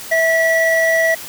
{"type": "tone pair together", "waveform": "triangle", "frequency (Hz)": [655, 1946.4], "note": ["E5", "B6"], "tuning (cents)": [-11, -26], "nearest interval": "octave + perfect fifth", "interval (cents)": 1885, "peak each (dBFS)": -13, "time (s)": [0.11, 1.15], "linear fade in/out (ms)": 10, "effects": ["white hiss -32 dBFS RMS until 1.28 s"]}